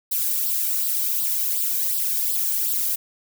violet noise with flanger, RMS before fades -23 dBFS, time 0.11-2.96 s, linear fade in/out 10 ms, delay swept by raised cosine 0.22 to 1.32 ms, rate 2.7 Hz, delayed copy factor +0.6, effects none

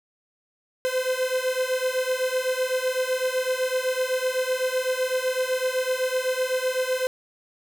45% pulse beating tone pair, 509 / 516.9 Hz, C5 / C5, -48 / -21 cents, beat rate 7.9 Hz, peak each -26 dBFS, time 0.85-7.07 s, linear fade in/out 0 ms, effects none

